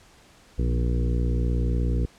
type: harmonic tone with a mistuned harmonic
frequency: 59.9 Hz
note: A#1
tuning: 48 cents sharp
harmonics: 1 / 2 / 3 / 4 / 5 / 6 / 7 / 8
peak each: -22 / -28 / -34 / -35 / -36 / -39 / -39 / -39 dBFS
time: 0.58-2.06 s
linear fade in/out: 10 ms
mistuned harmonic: 3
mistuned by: -32 cents
effects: pink hiss -54 dBFS RMS until 2.18 s + low-pass 9000 Hz 12 dB/octave